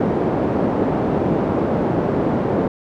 pink band-pass noise, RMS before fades -19 dBFS, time 0-2.68 s, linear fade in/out 5 ms, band 180 to 580 Hz, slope 12 dB/octave, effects none

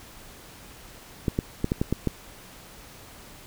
clicks, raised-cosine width 3 ms, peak -10 dBFS, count 7, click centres 1.282 / 1.389 / 1.644 / 1.719 / 1.815 / 1.926 / 2.073 s, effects pink hiss -47 dBFS RMS until 3.46 s

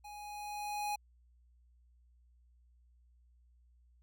square tone with level ramp, 830.6 Hz, G#5, in tune, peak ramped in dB -48 to -34 dBFS, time 0.04-0.96 s, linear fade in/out 10 ms, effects added 60 Hz sine -63 dBFS peak until 4.02 s

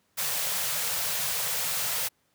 white band-stop noise, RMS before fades -29 dBFS, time 0.17-2.09 s, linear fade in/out 20 ms, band 190 to 440 Hz, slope 96 dB/octave, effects pink hiss -70 dBFS RMS until 2.34 s + high-pass 100 Hz 12 dB/octave

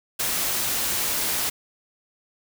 white noise, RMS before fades -25 dBFS, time 0.19-1.5 s, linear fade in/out 10 ms, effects none

